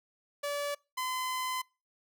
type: tone pair in turn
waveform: sawtooth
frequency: 576 / 1022.5 Hz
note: D5 / C6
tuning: -34 / -40 cents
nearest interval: minor seventh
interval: 994 cents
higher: second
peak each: -28 dBFS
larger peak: neither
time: 0.43-0.75 / 0.97-1.62 s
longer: second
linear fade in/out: 10 ms
effects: noise-tail reverb RT60 0.3 s tail -26 dB re dry